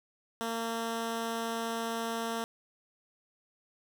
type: tone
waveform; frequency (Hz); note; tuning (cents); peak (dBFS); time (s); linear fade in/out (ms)
10% pulse; 228.7; A#3; -33; -24; 0.41-2.44; 0
effects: none